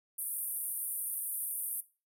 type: band-pass noise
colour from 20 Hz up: pink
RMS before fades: -37 dBFS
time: 0.18-1.81 s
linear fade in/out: 10 ms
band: 9100 to 15000 Hz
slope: 96 dB/octave
effects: noise-tail reverb RT60 0.3 s tail -17 dB re dry